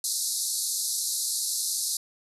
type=band-pass noise; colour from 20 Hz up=white; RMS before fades=-29 dBFS; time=0.04-1.97 s; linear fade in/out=2 ms; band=3900 to 12000 Hz; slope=96 dB/octave; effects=none